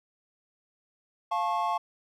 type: chord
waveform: triangle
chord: F augmented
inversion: none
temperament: just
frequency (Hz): 698.5 / 873.1 / 1091.3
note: F5 / A5 / C#6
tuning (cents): 0 / -14 / -27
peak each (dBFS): -29 / -28 / -28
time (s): 1.31-1.78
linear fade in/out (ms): 10
effects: none